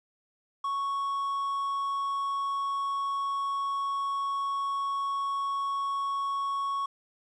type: tone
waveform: triangle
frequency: 1108.7 Hz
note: C#6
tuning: in tune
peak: -26 dBFS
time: 0.64-6.86 s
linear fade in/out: 5 ms
effects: resampled to 24000 Hz + 10-bit